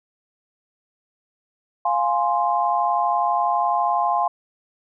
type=chord; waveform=sine; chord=F minor; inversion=none; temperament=equal; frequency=698.5 / 830.6 / 1046.5 Hz; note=F5 / Ab5 / C6; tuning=0 / 0 / 0 cents; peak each=-22 dBFS; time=1.85-4.28 s; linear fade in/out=5 ms; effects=none